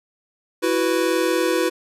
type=chord; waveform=square; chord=E suspended second; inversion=none; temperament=equal; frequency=329.6 / 370 / 493.9 Hz; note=E4 / F#4 / B4; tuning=0 / 0 / 0 cents; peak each=-23 dBFS; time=0.62-1.7 s; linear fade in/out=20 ms; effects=resampled to 32000 Hz